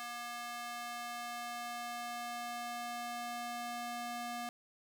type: tone with high-pass filter sweep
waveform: square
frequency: 239.4 Hz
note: A#3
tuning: 46 cents sharp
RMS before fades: -42 dBFS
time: 0-4.49 s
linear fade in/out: 0 ms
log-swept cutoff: 1000 to 510 Hz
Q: 1.2
effects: none